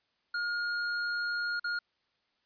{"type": "tone with dropouts", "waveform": "square", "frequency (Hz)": 1424, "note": "F6", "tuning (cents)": 33, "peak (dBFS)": -31, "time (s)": [0.34, 1.79], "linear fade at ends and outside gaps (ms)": 5, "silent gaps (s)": [1.597, 1.642], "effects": ["white hiss -75 dBFS RMS until 2.45 s", "resampled to 11025 Hz"]}